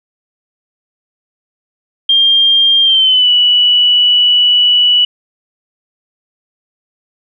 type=tone with pitch glide; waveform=sine; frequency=3200 to 2951 Hz; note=G7 to F#7; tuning=+35 to -5 cents; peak=-6 dBFS; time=2.09-5.05 s; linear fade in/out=5 ms; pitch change=-140 cents; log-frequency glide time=2.82-3.3 s; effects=none